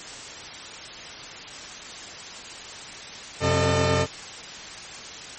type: tone cluster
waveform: sawtooth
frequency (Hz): 90.5 / 131.5 / 444.8 / 607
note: F#2 / C3 / A4 / D#5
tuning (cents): -38 / +9 / +19 / -43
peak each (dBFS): -21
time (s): 3.4-4.07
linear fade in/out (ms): 50
effects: white hiss -38 dBFS RMS until 5.38 s + MP3 32 kbps